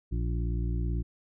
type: harmonic tone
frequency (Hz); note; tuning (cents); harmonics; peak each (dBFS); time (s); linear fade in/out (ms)
58.27; A#1; 0; 1 / 2 / 3 / 5 / 6; -28 / -34 / -38 / -42 / -44; 0.11-1.03; 20
effects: none